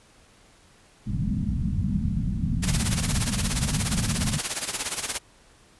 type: low-pass noise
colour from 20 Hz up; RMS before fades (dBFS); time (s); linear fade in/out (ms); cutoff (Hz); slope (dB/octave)
white; -26; 1.06-4.39; 20; 220; 48
type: noise with tremolo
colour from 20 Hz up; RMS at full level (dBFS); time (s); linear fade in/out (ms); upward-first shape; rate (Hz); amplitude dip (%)
white; -25; 2.62-5.19; 20; sine; 17; 75
effects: pink hiss -56 dBFS RMS until 5.79 s + resampled to 24000 Hz